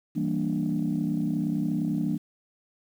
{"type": "chord", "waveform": "sine", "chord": "E half-diminished seventh", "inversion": "none", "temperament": "equal", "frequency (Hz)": [164.81, 196, 233.1, 293.7], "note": ["E3", "G3", "Bb3", "D4"], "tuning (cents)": [0, 0, 0, 0], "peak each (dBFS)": [-29, -30, -29, -29], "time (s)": [0.15, 2.18], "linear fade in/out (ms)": 20, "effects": ["tanh soft clip ceiling -17 dBFS", "9-bit"]}